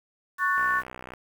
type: chord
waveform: sine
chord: F# minor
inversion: second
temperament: just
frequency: 1110 / 1480 / 1776 Hz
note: C#6 / F#6 / A6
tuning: +2 / 0 / +16 cents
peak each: -25 / -27 / -26 dBFS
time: 0.38-0.83 s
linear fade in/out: 50 ms
type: click train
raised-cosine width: 0.5 ms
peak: -24 dBFS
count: 36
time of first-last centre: 0.58-1.136 s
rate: 62.9 Hz
effects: 8-bit